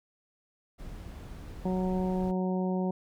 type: noise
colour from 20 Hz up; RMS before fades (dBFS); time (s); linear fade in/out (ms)
brown; -42; 0.78-2.32; 20
type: harmonic tone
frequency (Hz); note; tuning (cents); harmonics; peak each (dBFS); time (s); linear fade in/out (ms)
185; F#3; 0; 1 / 2 / 3 / 4 / 5; -28 / -34 / -38 / -40 / -42; 1.65-2.91; 5
effects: none